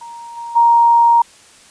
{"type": "tone with level steps", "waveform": "sine", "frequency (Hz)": 936, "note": "A#5", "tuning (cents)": 7, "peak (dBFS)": [-30, -25, -7], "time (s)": [0.01, 1.22], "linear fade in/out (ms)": 5, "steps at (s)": [0.36, 0.55], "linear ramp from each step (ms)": 20, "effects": ["white hiss -45 dBFS RMS until 1.7 s", "resampled to 22050 Hz"]}